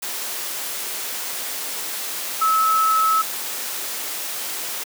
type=tone in noise; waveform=sine; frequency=1298 Hz; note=E6; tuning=27 cents flat; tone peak=-15 dBFS; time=2.41-3.22 s; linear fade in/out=10 ms; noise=white; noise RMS=-28 dBFS; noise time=0.02-4.84 s; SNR=+10 dB; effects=high-pass 300 Hz 12 dB/octave